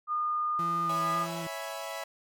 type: tone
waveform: sine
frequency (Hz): 1219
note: D#6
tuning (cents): -36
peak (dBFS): -27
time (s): 0.07-1.27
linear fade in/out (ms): 50
type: tone with vibrato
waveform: 30% pulse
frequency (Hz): 167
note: E3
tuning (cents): +23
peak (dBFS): -34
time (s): 0.59-1.47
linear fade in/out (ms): 2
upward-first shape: square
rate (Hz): 1.8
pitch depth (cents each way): 21
type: chord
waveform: sawtooth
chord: C# minor seventh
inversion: none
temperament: equal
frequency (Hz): 554.4 / 659.3 / 830.6 / 987.8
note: C#5 / E5 / G#5 / B5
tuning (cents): 0 / 0 / 0 / 0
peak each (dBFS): -38 / -35 / -40 / -39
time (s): 0.89-2.04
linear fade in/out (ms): 5
effects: none